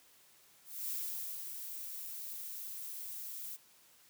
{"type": "noise with ADSR envelope", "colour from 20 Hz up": "violet", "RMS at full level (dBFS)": -38, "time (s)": [0.64, 3.57], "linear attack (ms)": 250, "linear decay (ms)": 540, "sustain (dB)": -6, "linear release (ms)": 23, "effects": ["white hiss -64 dBFS RMS until 4.09 s", "high-pass 80 Hz 12 dB/octave"]}